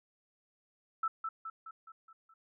sine tone with echo, 1319 Hz, E6, 1 cent sharp, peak -29 dBFS, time 1.03-1.08 s, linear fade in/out 5 ms, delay 210 ms, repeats 6, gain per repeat -5 dB, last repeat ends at 2.34 s, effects none

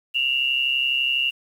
sine tone pair together, 2734 / 2866 Hz, F7 / F7, -37 / +44 cents, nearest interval minor second, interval 81 cents, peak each -22 dBFS, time 0.14-1.31 s, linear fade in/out 20 ms, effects 8-bit

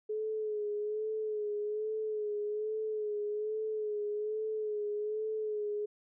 sine tone with vibrato, 425.4 Hz, G#4, 42 cents sharp, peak -32 dBFS, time 0.09-5.86 s, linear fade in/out 10 ms, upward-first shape sine, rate 1.2 Hz, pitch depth 40 cents each way, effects none

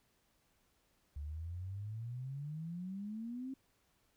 sine exponential sweep, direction up, 70.5 to 270.5 Hz, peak -40 dBFS, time 1.16-3.54 s, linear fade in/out 5 ms, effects pink hiss -75 dBFS RMS until 4.16 s

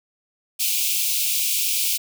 white high-pass noise, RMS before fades -22 dBFS, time 0.59-1.98 s, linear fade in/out 20 ms, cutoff 2300 Hz, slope 96 dB/octave, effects none

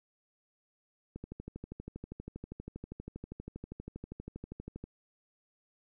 click train, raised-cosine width 3 ms, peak -29 dBFS, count 47, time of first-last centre 1.16-4.84 s, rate 12.5 Hz, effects none

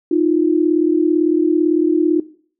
sine tone pair together, 311.3 / 349.2 Hz, D#4 / F4, +1 / 0 cents, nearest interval major second, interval 199 cents, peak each -15 dBFS, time 0.11-2.2 s, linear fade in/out 5 ms, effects noise-tail reverb RT60 0.5 s tail -18 dB re dry

